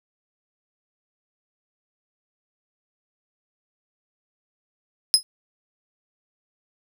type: tone with exponential decay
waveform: 30% pulse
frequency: 5090 Hz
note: D#8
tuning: 39 cents sharp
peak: -4 dBFS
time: 5.14-5.23 s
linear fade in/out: 0 ms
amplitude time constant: 19 ms
effects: none